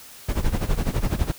brown noise with tremolo, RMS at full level -19 dBFS, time 0.28-1.32 s, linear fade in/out 10 ms, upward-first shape sine, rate 12 Hz, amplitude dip 85%, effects white hiss -44 dBFS RMS until 1.38 s

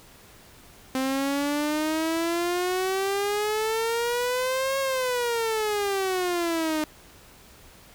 sawtooth exponential two-way sweep, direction up then down, 260.4 to 546 to 304 Hz, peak -20 dBFS, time 0.95-6.84 s, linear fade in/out 0 ms, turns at 4.79 s, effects pink hiss -51 dBFS RMS until 7.94 s

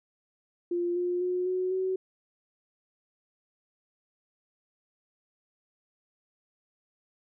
sine tone with pitch steps, 348.7 / 355.2 / 361.8 / 368.6 / 375.5 Hz, F4 / F4 / F#4 / F#4 / F#4, -3 / +29 / -39 / -7 / +26 cents, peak -26 dBFS, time 0.71-1.96 s, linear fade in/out 5 ms, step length 250 ms, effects none

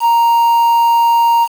triangle tone with quantisation, 932.3 Hz, A#5, in tune, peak -6 dBFS, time 0-1.48 s, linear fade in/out 50 ms, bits 5, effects none

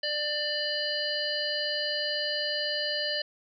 harmonic tone, 594 Hz, D5, 20 cents sharp, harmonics 1 / 3 / 5 / 7 / 8, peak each -34 / -34 / -34 / -34 / -34 dBFS, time 0.03-3.22 s, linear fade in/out 5 ms, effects none

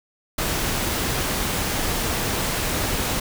pink noise, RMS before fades -24 dBFS, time 0.38-3.2 s, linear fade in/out 5 ms, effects none

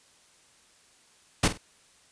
pink noise with echo, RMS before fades -21 dBFS, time 1.43-1.48 s, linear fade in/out 5 ms, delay 48 ms, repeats 2, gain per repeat -12 dB, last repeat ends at 1.576 s, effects white hiss -60 dBFS RMS until 2.11 s + resampled to 22050 Hz

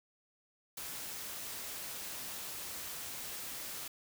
white noise, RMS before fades -43 dBFS, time 0.77-3.88 s, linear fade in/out 5 ms, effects none

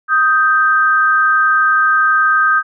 sine tone pair together, 1249.2 / 1568 Hz, D#6 / G6, +7 / 0 cents, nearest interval major third, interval 393 cents, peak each -12 dBFS, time 0.08-2.63 s, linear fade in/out 50 ms, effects none

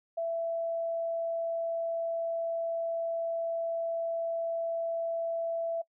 sine tone, 666 Hz, E5, 18 cents sharp, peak -29 dBFS, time 0.17-5.82 s, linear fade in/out 10 ms, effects noise-tail reverb RT60 0.1 s tail -22 dB re dry

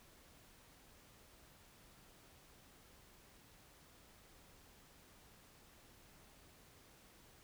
silence, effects pink hiss -64 dBFS RMS until 7.43 s

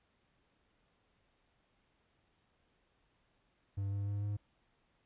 triangle tone with pitch steps, 99 / 100.27 / 101.55 / 102.85 Hz, G2 / G2 / G#2 / G#2, +18 / +40 / -38 / -16 cents, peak -32 dBFS, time 3.77-4.37 s, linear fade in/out 10 ms, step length 150 ms, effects pink hiss -75 dBFS RMS until 5.05 s + resampled to 8000 Hz

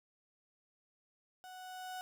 35% pulse tone with level ramp, 740 Hz, F#5, in tune, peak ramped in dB -48 to -39 dBFS, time 1.44-2.01 s, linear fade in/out 0 ms, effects none

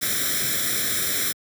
white noise with comb filter, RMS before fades -24 dBFS, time 0.01-1.33 s, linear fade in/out 20 ms, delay 0.54 ms, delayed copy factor +0.9, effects high-pass 80 Hz 12 dB/octave

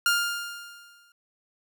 sawtooth tone with exponential decay, 1405 Hz, F6, 10 cents sharp, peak -15 dBFS, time 0.06-1.12 s, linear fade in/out 2 ms, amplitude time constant 230 ms, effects none

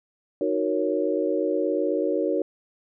sine chord, D# minor seventh, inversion none, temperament equal, 311.1 / 370 / 466.2 / 554.4 Hz, D#4 / F#4 / A#4 / C#5, 0 / 0 / 0 / 0 cents, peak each -27 dBFS, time 0.41-2.42 s, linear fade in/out 2 ms, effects none

